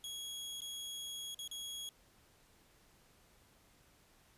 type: tone with dropouts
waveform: sawtooth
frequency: 3322 Hz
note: G#7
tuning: in tune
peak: -39 dBFS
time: 0.04-1.89 s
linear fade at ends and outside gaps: 1 ms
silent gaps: 0.606-0.618 / 1.345-1.39 / 1.477-1.513 s
effects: pink hiss -67 dBFS RMS until 4.37 s + resampled to 32000 Hz